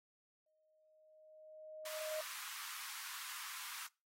sine tone with exponential growth, 622.3 Hz, D#5, in tune, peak -38 dBFS, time 0.46-2.21 s, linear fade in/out 5 ms, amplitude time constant 380 ms
pink high-pass noise, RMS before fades -48 dBFS, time 1.85-3.87 s, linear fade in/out 5 ms, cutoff 990 Hz, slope 48 dB/octave
effects noise-tail reverb RT60 0.3 s tail -24 dB re dry + AAC 48 kbps

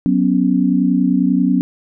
sine chord, F# suspended fourth, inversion none, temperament equal, 185 / 246.9 / 277.2 Hz, F#3 / B3 / C#4, 0 / 0 / 0 cents, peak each -16 dBFS, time 0.06-1.61 s, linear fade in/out 0 ms, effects none

